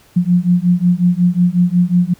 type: beating tone pair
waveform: sine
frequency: 174.61 / 180.11 Hz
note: F3 / F#3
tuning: 0 / -46 cents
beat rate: 5.5 Hz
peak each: -13 dBFS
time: 0.16-2.14 s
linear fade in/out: 10 ms
effects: pink hiss -49 dBFS RMS until 2.19 s